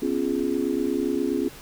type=chord; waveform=sine; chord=C# dominant seventh; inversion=third; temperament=just; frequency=249.5 / 277.2 / 346.5 / 415.8 Hz; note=B3 / C#4 / E#4 / G#4; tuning=+18 / 0 / -14 / +2 cents; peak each=-29 / -26 / -27 / -29 dBFS; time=0.02-1.49 s; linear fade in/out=5 ms; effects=pink hiss -44 dBFS RMS until 1.61 s